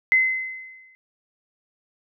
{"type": "tone with exponential decay", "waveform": "sine", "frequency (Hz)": 2051, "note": "C7", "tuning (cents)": -35, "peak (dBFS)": -12, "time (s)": [0.12, 0.95], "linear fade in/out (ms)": 0, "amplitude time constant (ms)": 180, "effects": []}